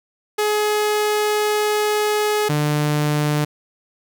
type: tone pair in turn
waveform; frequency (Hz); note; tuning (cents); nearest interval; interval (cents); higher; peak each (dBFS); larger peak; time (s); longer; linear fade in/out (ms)
sawtooth; 421.6 / 149.06; G#4 / D3; +26 / +26; octave + tritone; 1800; first; -13; neither; 0.38-2.49 / 2.49-3.45; first; 10
effects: 9-bit